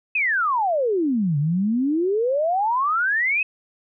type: exponential two-way sweep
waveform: sine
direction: down then up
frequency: 2604 to 139.7 to 2604 Hz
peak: -18 dBFS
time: 0.15-3.43 s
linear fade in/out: 5 ms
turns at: 1.38 s
effects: none